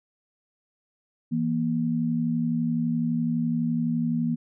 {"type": "tone pair together", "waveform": "sine", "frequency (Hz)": [164.81, 236.7], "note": ["E3", "A#3"], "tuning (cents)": [0, 27], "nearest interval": "tritone", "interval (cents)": 627, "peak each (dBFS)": [-27, -24], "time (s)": [1.31, 4.36], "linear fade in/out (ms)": 20, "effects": []}